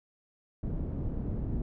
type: low-pass noise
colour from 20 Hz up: pink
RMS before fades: -33 dBFS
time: 0.63-1.62 s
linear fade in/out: 2 ms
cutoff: 260 Hz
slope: 12 dB/octave
effects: none